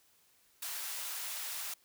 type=high-pass noise; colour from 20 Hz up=white; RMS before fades=-40 dBFS; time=0.62-1.74 s; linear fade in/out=5 ms; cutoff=800 Hz; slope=12 dB/octave; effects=white hiss -68 dBFS RMS until 1.84 s